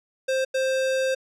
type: tone bursts at uneven times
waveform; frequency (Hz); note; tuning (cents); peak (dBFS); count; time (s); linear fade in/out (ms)
square; 526; C5; +9; -22; 2; 0.28-0.45 / 0.54-1.15; 10
effects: low-pass 8000 Hz 12 dB/octave